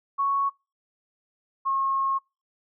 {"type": "tone pair in turn", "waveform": "sine", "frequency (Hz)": [1108.7, 1083.4], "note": ["C#6", "C#6"], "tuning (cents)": [0, -40], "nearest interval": "unison", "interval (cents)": 40, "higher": "first", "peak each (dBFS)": [-21, -22], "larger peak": "first", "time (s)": [[0.18, 0.5], [1.65, 2.19]], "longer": "second", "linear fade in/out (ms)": 20, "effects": ["noise-tail reverb RT60 0.3 s tail -26 dB re dry"]}